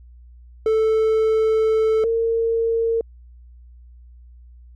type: tone pair in turn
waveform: triangle / sine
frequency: 440 / 456.8 Hz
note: A4 / A#4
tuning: 0 / -35 cents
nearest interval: minor second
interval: 65 cents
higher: second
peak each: -13 / -17 dBFS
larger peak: first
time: 0.66-2.04 / 2.04-3.01 s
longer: first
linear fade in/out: 2 ms
effects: added 60 Hz sine -42 dBFS peak until 4.75 s